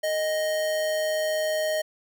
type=tone with amplitude modulation; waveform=square; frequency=622.3 Hz; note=D#5; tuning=in tune; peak=-23 dBFS; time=0.03-1.82 s; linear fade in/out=10 ms; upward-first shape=sine; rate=175 Hz; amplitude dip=30%; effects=none